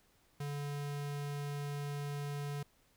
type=tone; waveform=square; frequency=144 Hz; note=D3; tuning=34 cents flat; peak=-38 dBFS; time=0.4-2.63 s; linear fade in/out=5 ms; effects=pink hiss -70 dBFS RMS until 2.96 s